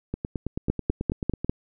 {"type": "two click trains", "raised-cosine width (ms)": 3, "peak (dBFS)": [-9, -15], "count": [5, 13], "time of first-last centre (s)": [[0.7, 1.495], [0.14, 1.446]], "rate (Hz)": [5.03, 9.19], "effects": []}